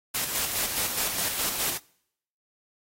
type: noise with tremolo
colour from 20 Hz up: white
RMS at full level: -27 dBFS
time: 0.14-1.78 s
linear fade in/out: 10 ms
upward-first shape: square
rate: 4.8 Hz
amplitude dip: 40%
effects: noise-tail reverb RT60 0.7 s tail -24 dB re dry + AAC 48 kbps